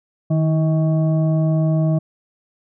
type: tone with frequency modulation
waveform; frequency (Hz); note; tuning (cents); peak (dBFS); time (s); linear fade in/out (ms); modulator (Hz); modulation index
sine; 156.8; D#3; +14; -14; 0.3-1.99; 10; 478; 0.58
effects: none